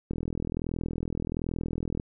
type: click train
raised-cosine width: 3 ms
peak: -18 dBFS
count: 79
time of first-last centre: 0.11-1.999 s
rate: 41.3 Hz
effects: none